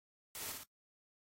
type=noise with echo; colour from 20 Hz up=white; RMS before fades=-45 dBFS; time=0.35-0.52 s; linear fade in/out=0 ms; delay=57 ms; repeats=2; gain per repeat=-3 dB; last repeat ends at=0.634 s; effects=noise-tail reverb RT60 0.1 s tail -21 dB re dry + AAC 48 kbps